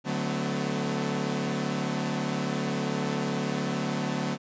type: chord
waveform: sawtooth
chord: B minor seventh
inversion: first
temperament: equal with one note detuned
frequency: 146.83 / 185 / 220 / 253.3 Hz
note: D3 / F#3 / A3 / B3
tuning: 0 / 0 / 0 / +44 cents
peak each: -29 dBFS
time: 0.04-4.38 s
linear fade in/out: 50 ms
effects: resampled to 16000 Hz